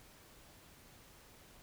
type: silence
effects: pink hiss -60 dBFS RMS until 1.62 s